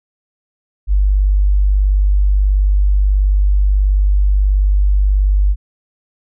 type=tone; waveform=sine; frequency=49.25 Hz; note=G1; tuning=9 cents sharp; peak=-9 dBFS; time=0.87-5.56 s; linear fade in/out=50 ms; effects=none